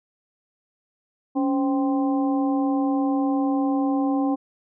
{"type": "harmonic tone with a mistuned harmonic", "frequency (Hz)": 261.2, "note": "C4", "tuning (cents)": -3, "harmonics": [1, 2, 3, 4], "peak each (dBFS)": [-20, -31, -29, -35], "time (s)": [1.35, 4.36], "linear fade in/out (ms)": 20, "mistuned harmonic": 1, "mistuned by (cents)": 110, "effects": []}